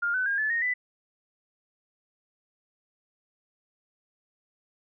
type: tone with pitch steps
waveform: sine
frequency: 1408 / 1509.1 / 1617.4 / 1733.5 / 1857.9 / 1991.2 Hz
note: F6 / F#6 / G#6 / A6 / A#6 / B6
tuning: +14 / +34 / -46 / -26 / -6 / +14 cents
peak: -24 dBFS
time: 0.02-0.74 s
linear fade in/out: 10 ms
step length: 120 ms
effects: none